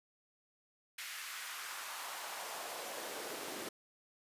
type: noise with high-pass filter sweep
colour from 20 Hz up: pink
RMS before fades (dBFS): -44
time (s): 0.98-3.69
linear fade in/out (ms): 5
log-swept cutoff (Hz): 2000 to 310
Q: 1.6
effects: resampled to 32000 Hz